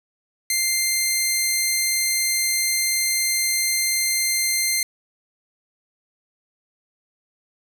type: tone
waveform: 10% pulse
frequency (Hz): 2093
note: C7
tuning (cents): 0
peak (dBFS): -10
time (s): 0.5-4.83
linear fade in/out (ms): 2
effects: none